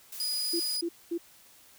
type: noise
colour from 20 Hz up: blue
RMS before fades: -41 dBFS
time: 0.12-0.77 s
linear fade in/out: 5 ms
type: tone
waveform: 35% pulse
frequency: 4938 Hz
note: D#8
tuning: 14 cents flat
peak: -28 dBFS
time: 0.2-0.81 s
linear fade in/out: 2 ms
type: tone bursts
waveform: sine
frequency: 340 Hz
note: F4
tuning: 46 cents flat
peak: -28 dBFS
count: 3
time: 0.53-1.18 s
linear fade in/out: 10 ms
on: 70 ms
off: 220 ms
effects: white hiss -57 dBFS RMS until 1.78 s